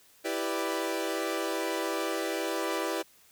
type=chord; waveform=sawtooth; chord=E minor seventh; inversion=none; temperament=equal; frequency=329.6 / 392 / 493.9 / 587.3 Hz; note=E4 / G4 / B4 / D5; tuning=0 / 0 / 0 / 0 cents; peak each=-30 / -31 / -32 / -32 dBFS; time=0.24-3.03 s; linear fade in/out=20 ms; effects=white hiss -60 dBFS RMS until 3.31 s